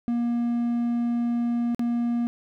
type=tone with dropouts; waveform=triangle; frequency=237.3 Hz; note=A#3; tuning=31 cents sharp; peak=-20 dBFS; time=0.08-2.27 s; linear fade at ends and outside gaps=0 ms; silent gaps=1.747-1.794 s; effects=none